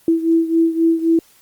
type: beating tone pair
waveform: sine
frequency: 328.3 / 332.1 Hz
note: E4 / E4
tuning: -7 / +13 cents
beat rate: 3.8 Hz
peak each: -14 / -18 dBFS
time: 0.08-1.19 s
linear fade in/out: 2 ms
effects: white hiss -52 dBFS RMS until 1.41 s + Opus 24 kbps